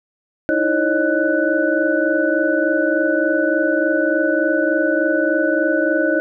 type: tone cluster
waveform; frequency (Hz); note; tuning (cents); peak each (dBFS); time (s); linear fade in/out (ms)
sine; 307.7 / 331.1 / 544 / 610 / 1489; D#4 / E4 / C#5 / D#5 / F#6; -19 / +8 / -33 / -34 / +11; -21; 0.49-6.2; 0
effects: none